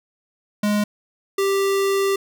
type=tone pair in turn; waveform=square; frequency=208 / 392.7 Hz; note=G#3 / G4; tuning=+3 / +3 cents; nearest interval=major seventh; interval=1100 cents; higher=second; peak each=-18 dBFS; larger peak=neither; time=0.63-0.84 / 1.38-2.16 s; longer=second; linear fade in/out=5 ms; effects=none